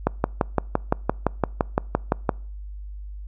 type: click train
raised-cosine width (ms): 1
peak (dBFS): -4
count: 14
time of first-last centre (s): 0.07-2.292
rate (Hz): 5.85
effects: noise-tail reverb RT60 0.5 s tail -26 dB re dry + added 50 Hz sine -33 dBFS peak until 3.27 s